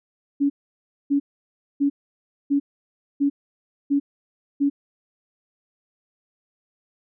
sine tone bursts, 282.6 Hz, C#4, 34 cents sharp, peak -16 dBFS, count 7, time 0.4-4.7 s, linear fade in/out 20 ms, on 100 ms, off 600 ms, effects none

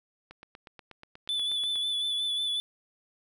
click train, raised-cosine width 0.3 ms, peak -30 dBFS, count 13, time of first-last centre 0.31-1.758 s, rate 8.29 Hz
triangle tone with vibrato, 3472 Hz, A7, 24 cents flat, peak -26 dBFS, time 1.29-2.6 s, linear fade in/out 0 ms, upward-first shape sine, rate 5.5 Hz, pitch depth 29 cents each way
effects none

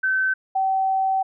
sine tone pair in turn, 1534 / 767 Hz, G6 / G5, -38 / -38 cents, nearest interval octave, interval 1200 cents, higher first, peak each -18 dBFS, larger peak neither, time 0.03-0.34 / 0.55-1.23 s, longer second, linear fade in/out 10 ms, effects none

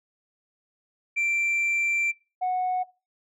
sine tone pair in turn, 2352 / 735.5 Hz, D7 / F#5, +2 / -11 cents, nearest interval octave + minor sixth, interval 2013 cents, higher first, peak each -20 / -21 dBFS, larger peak first, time 1.16-2.12 / 2.41-2.84 s, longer first, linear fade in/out 20 ms, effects noise-tail reverb RT60 0.3 s tail -22 dB re dry + tanh soft clip ceiling -21 dBFS

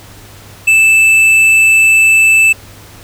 triangle tone with tanh clipping, 2637 Hz, E7, in tune, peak -6 dBFS, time 0.67-2.53 s, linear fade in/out 10 ms, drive 12 dB, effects added 101 Hz sine -38 dBFS peak until 3.03 s + pink hiss -37 dBFS RMS until 3.03 s

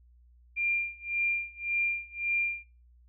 sine tone with tremolo, 2390 Hz, D7, 30 cents sharp, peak -25 dBFS, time 0.56-2.64 s, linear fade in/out 20 ms, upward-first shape sine, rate 1.8 Hz, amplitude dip 95%, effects noise-tail reverb RT60 0.4 s tail -22 dB re dry + added 60 Hz sine -56 dBFS peak until 3.08 s

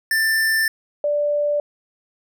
square / sine tone pair in turn, 1778 / 586.7 Hz, A6 / D5, +18 / -2 cents, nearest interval octave + perfect fifth, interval 1920 cents, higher first, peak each -17 dBFS, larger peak neither, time 0.11-0.68 / 1.04-1.6 s, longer first, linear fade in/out 2 ms, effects none

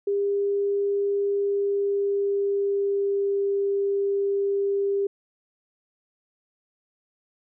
sine tone with pitch glide, 401.8 to 398.3 Hz, G4 to G4, +43 to +28 cents, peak -21 dBFS, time 0.07-5.07 s, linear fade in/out 5 ms, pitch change -15 cents, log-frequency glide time 1.27-3.42 s, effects none

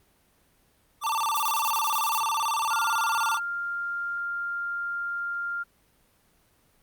square tone with vibrato, 1028 Hz, C6, 31 cents flat, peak -25 dBFS, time 1.01-3.4 s, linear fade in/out 50 ms, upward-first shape square, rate 18 Hz, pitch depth 230 cents each way
violet noise bursts, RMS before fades -32 dBFS, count 9, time 1.35-2.192 s, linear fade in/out 5 ms, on 74 ms, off 22 ms
sine tone, 1396.9 Hz, F6, in tune, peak -28 dBFS, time 2.7-5.64 s, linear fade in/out 20 ms
effects pink hiss -64 dBFS RMS until 6.82 s + Opus 32 kbps

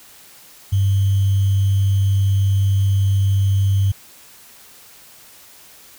sine tone with sample-and-hold, 98 Hz, G2, in tune, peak -13 dBFS, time 0.72-3.92 s, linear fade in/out 10 ms, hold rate 3150 Hz, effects white hiss -45 dBFS RMS until 5.98 s

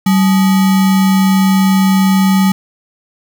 sine tone with sample-and-hold, 191.3 Hz, G3, 42 cents flat, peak -7 dBFS, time 0.06-2.52 s, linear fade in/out 5 ms, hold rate 1050 Hz, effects none

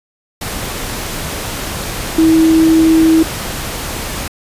sine tone in noise, 322.4 Hz, E4, 38 cents flat, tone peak -6 dBFS, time 2.18-3.23 s, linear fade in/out 5 ms, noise pink, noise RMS -22 dBFS, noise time 0.41-4.28 s, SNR +13 dB, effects resampled to 32000 Hz

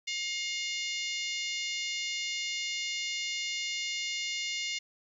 harmonic tone, 712 Hz, F5, 33 cents sharp, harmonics 3 / 4 / 5 / 6 / 7 / 8 / 9 / 10, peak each -36 / -38 / -40 / -42 / -43 / -44 / -45 / -46 dBFS, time 0.07-4.79 s, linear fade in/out 10 ms, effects 11-bit

